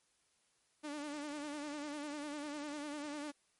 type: tone with vibrato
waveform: sawtooth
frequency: 294.4 Hz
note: D4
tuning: 4 cents sharp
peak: -37 dBFS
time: 0.83-3.32 s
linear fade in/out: 20 ms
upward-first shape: sine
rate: 10 Hz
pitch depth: 60 cents each way
effects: white hiss -75 dBFS RMS until 3.59 s + MP3 48 kbps